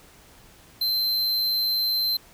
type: tone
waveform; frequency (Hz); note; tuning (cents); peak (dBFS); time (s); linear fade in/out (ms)
square; 4104; C8; -34; -22; 0.81-2.17; 5
effects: pink hiss -52 dBFS RMS until 2.33 s